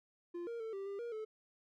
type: tone with pitch steps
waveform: triangle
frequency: 347 / 467 / 446 / 391.9 / 398.4 / 472.6 / 434.5 Hz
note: F4 / A#4 / A4 / G4 / G4 / A#4 / A4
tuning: -11 / +3 / +23 / 0 / +28 / +24 / -22 cents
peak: -38 dBFS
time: 0.34-1.25 s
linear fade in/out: 10 ms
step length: 130 ms
effects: none

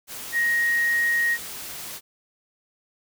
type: tone in noise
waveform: sine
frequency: 1878 Hz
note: A#6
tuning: 12 cents sharp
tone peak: -19 dBFS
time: 0.32-1.38 s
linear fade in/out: 50 ms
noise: white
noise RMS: -36 dBFS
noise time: 0.07-2.01 s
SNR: +14 dB
effects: none

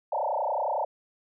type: tone with frequency modulation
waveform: sine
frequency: 740 Hz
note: F#5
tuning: in tune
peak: -25 dBFS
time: 0.12-0.85 s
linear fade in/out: 5 ms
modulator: 30.9 Hz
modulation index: 6.1
effects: none

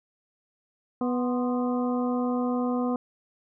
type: harmonic tone with a mistuned harmonic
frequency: 246.9 Hz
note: B3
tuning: in tune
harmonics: 1 / 2 / 3 / 4 / 5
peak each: -25 / -31 / -35 / -37 / -39 dBFS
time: 1.01-2.96 s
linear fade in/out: 2 ms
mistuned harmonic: 4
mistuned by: +93 cents
effects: none

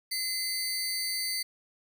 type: tone pair together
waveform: sawtooth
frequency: 2047 / 4595 Hz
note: C7 / D8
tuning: -38 / -39 cents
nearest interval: octave + major second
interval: 1399 cents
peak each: -32 / -28 dBFS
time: 0.11-1.43 s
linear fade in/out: 10 ms
effects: none

